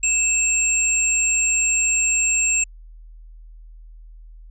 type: tone pair together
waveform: sine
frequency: 2637 / 7474 Hz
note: E7 / A#8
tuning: 0 / +4 cents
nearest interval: octave + tritone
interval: 1804 cents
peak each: -21 / -18 dBFS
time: 0.03-2.64 s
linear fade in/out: 5 ms
effects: added 40 Hz sine -39 dBFS peak until 4.5 s

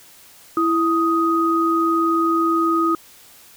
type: tone pair together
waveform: sine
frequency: 331 / 1249.7 Hz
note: E4 / D#6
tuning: +7 / +7 cents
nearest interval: octave + major seventh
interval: 2300 cents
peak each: -18 dBFS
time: 0.57-2.95 s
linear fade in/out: 2 ms
effects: white hiss -47 dBFS RMS until 3.56 s

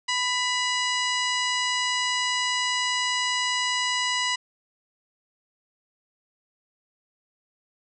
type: harmonic tone with a mistuned harmonic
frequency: 995 Hz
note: B5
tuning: 13 cents sharp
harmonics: 1 / 2 / 3 / 4 / 5 / 6 / 7 / 8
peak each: -29 / -28 / -29 / -33 / -33 / -37 / -37 / -38 dBFS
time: 0.08-4.36 s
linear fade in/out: 10 ms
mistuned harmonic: 3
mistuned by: -50 cents
effects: none

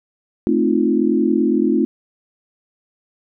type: chord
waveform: sine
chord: F dominant seventh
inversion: first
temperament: equal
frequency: 220 / 261.6 / 311.1 / 349.2 Hz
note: A3 / C4 / Eb4 / F4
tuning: 0 / 0 / 0 / 0 cents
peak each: -19 dBFS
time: 0.47-1.85 s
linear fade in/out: 0 ms
effects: none

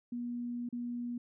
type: tone with dropouts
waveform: sine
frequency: 240.9 Hz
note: B3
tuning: 43 cents flat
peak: -35 dBFS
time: 0.12-1.18 s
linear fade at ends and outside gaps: 5 ms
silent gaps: 0.69-0.726 s
effects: none

